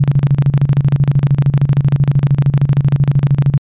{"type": "tone with tremolo", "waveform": "sine", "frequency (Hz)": 140, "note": "C#3", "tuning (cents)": 18, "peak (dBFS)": -6, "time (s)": [0, 3.58], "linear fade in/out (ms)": 10, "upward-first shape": "square", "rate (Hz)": 13, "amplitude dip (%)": 80, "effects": ["resampled to 8000 Hz"]}